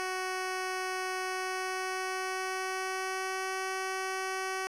10% pulse tone with pitch glide, 372.4 to 378.7 Hz, F#4 to F#4, +11 to +40 cents, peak -24 dBFS, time 0-4.67 s, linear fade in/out 0 ms, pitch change +29 cents, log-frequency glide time 1.21-3.6 s, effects low-pass 10000 Hz 12 dB/octave + 10-bit

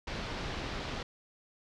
pink low-pass noise, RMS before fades -38 dBFS, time 0.07-1.03 s, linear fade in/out 5 ms, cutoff 4900 Hz, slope 24 dB/octave, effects none

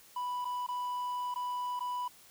triangle tone with dropouts, 987.8 Hz, B5, in tune, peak -31 dBFS, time 0.16-2.08 s, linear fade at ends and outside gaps 5 ms, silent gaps 0.447-0.452 / 0.666-0.686 / 1.342-1.358 / 1.794-1.805 s, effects white hiss -58 dBFS RMS until 2.3 s

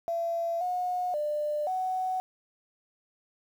sine tone with pitch steps, 675 / 724 / 597 / 745 Hz, E5 / F#5 / D5 / F#5, +41 / -38 / +28 / +12 cents, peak -27 dBFS, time 0.08-2.2 s, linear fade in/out 0 ms, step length 530 ms, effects 9-bit

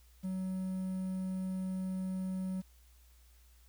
triangle tone with quantisation, 187.2 Hz, F#3, 20 cents sharp, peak -32 dBFS, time 0.23-2.62 s, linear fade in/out 20 ms, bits 10, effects added 60 Hz sine -59 dBFS peak until 3.68 s + white hiss -68 dBFS RMS until 3.68 s

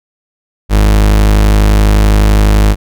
40% pulse tone, 51.8 Hz, G#1, 4 cents flat, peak -4 dBFS, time 0.69-2.76 s, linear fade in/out 50 ms, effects none

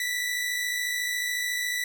sawtooth tone pair together, 1921.5 / 1975.5 Hz, B6 / B6, -48 / 0 cents, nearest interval unison, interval 48 cents, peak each -31 / -24 dBFS, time 0-1.84 s, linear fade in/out 2 ms, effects none

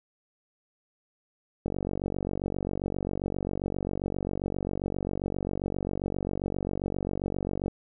click train, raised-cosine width 2 ms, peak -17 dBFS, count 287, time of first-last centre 1.66-7.681 s, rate 47.5 Hz, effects none

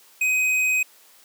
sine tone with tanh clipping, 2515 Hz, D#7, 18 cents sharp, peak -20 dBFS, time 0.21-0.83 s, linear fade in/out 5 ms, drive 12 dB, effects white hiss -53 dBFS RMS until 1.24 s + high-pass 300 Hz 12 dB/octave

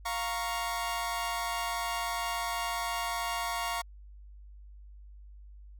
sawtooth chord, Bb minor, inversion second, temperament equal, 698.5 / 932.3 / 1108.7 Hz, F5 / Bb5 / Db6, 0 / 0 / 0 cents, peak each -32 dBFS, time 0.05-3.82 s, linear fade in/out 10 ms, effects added 50 Hz sine -47 dBFS peak until 5.79 s

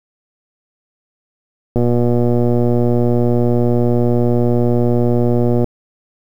click train, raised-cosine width 2 ms, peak -3 dBFS, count 467, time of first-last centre 1.76-5.643 s, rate 120 Hz, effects 7-bit

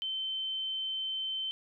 sine tone, 3087 Hz, G7, 27 cents flat, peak -32 dBFS, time 0.02-1.51 s, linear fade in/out 0 ms, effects none

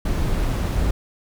brown noise, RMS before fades -21 dBFS, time 0.05-0.91 s, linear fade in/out 5 ms, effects none

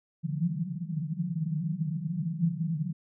white band-pass noise, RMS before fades -31 dBFS, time 0.23-2.93 s, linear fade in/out 5 ms, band 150 to 180 Hz, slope 96 dB/octave, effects none

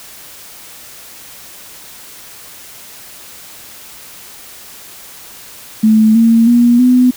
sine tone with pitch steps, 218.2 / 228.5 / 239.3 / 250.6 Hz, A3 / A#3 / A#3 / B3, -14 / -34 / +46 / +25 cents, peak -5 dBFS, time 5.83-7.11 s, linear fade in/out 10 ms, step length 320 ms, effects white hiss -35 dBFS RMS until 7.16 s

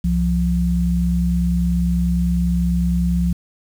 sine tone pair together, 65.27 / 174.61 Hz, C2 / F3, -4 / 0 cents, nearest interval octave + perfect fourth, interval 1704 cents, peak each -19 / -17 dBFS, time 0.04-3.33 s, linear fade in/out 5 ms, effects 7-bit

